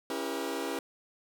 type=chord; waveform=sawtooth; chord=C# diminished seventh; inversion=none; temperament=just; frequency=277.2 / 332.6 / 399.1 / 479 Hz; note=C#4 / E4 / G4 / Bb4; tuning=0 / +16 / +31 / +47 cents; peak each=-34 dBFS; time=0.1-0.79 s; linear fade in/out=2 ms; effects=none